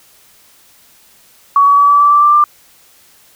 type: tone with pitch steps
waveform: sine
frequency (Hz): 1127 / 1135.5 / 1144.1 / 1152.7 / 1161.4 / 1170.1 / 1178.9 / 1187.8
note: C#6 / C#6 / D6 / D6 / D6 / D6 / D6 / D6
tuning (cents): +28 / +41 / -46 / -33 / -20 / -7 / +6 / +19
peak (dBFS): -5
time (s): 1.56-2.44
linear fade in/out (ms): 2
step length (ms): 110
effects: white hiss -47 dBFS RMS until 3.35 s